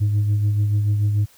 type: tone with tremolo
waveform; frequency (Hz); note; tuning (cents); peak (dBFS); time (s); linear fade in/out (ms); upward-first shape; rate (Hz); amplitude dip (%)
sine; 103.83; G#2; 0; -12; 0-1.26; 20; sine; 6.9; 45
effects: tanh soft clip ceiling -14 dBFS + white hiss -53 dBFS RMS until 1.37 s